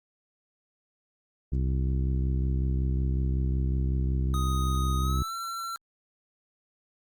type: harmonic tone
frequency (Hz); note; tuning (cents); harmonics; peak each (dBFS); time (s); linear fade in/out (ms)
65.41; C2; 0; 1 / 2 / 3 / 4 / 5 / 6; -25 / -30 / -37 / -42 / -41 / -47; 1.52-5.23; 5
type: tone with pitch glide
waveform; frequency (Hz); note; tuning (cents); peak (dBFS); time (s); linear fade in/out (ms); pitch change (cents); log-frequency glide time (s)
square; 1248 to 1353.1; D#6 to E6; +5 to +45; -33; 4.34-5.76; 0; +140; 5-5.34
effects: Opus 32 kbps